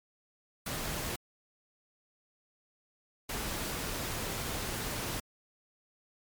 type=noise bursts at uneven times; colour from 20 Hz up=pink; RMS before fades=-36 dBFS; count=2; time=0.66-1.16 / 3.29-5.2 s; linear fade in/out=5 ms; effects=MP3 96 kbps